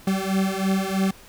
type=beating tone pair; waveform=40% pulse; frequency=190.7 / 193.8 Hz; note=G3 / G3; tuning=-47 / -20 cents; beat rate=3.1 Hz; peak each=-23 dBFS; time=0.07-1.11 s; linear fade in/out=5 ms; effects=pink hiss -48 dBFS RMS until 1.28 s